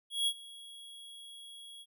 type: tone with ADSR envelope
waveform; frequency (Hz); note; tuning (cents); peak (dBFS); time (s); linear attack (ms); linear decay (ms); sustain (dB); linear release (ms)
square; 3322; G#7; 0; -27; 0.1-1.86; 170; 61; -21; 48
effects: none